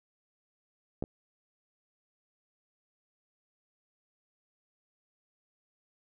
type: clicks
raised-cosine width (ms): 2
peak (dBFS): -19 / -26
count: 2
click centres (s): 1.025 / 1.039
effects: none